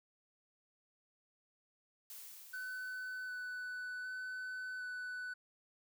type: noise with exponential decay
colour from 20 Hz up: blue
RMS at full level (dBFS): -49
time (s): 2.1-4.4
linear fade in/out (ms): 1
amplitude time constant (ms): 500
type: tone with vibrato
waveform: triangle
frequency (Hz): 1500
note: F#6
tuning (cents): +23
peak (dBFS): -39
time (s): 2.53-5.34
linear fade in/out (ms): 10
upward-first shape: square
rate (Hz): 0.66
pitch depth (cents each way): 9
effects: none